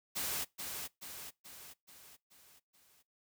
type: noise with echo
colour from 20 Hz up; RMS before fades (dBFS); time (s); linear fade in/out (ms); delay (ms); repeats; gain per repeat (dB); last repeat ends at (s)
white; -37; 0.15-0.45; 20; 430; 6; -5; 3.03
effects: noise-tail reverb RT60 0.2 s tail -22 dB re dry